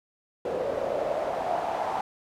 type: noise with band-pass filter sweep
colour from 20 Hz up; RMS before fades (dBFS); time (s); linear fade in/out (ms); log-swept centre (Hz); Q
pink; -29; 0.45-2.01; 2; 500 to 820; 5.6
effects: none